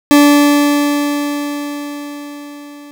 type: tone with level ramp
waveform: 40% pulse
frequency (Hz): 290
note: D4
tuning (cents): -22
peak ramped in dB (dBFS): -3 to -32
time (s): 0.11-2.91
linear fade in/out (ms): 0
effects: none